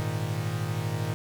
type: chord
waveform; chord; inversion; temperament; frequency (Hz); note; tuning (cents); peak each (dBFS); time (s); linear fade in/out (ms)
45% pulse; Ab suspended second; none; equal; 103.83 / 116.54 / 155.56; Ab2 / Bb2 / Eb3; 0 / 0 / 0; -32; 0-1.14; 0
effects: none